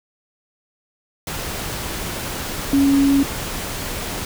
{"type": "tone in noise", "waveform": "sine", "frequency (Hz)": 277.2, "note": "C#4", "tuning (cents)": 0, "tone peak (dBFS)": -12, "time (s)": [2.73, 3.23], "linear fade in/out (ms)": 2, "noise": "pink", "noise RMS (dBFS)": -27, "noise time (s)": [1.27, 4.25], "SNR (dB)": 12, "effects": []}